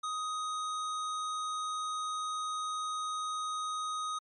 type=tone; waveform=square; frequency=1251 Hz; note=D#6; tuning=9 cents sharp; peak=-34 dBFS; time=0.03-4.19 s; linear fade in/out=10 ms; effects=MP3 48 kbps